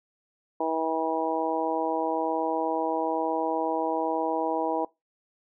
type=harmonic tone; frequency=161.1 Hz; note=E3; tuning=39 cents flat; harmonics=2 / 3 / 4 / 5 / 6; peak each=-31 / -31 / -31 / -31 / -31 dBFS; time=0.6-4.85 s; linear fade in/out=5 ms; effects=noise-tail reverb RT60 0.2 s tail -22 dB re dry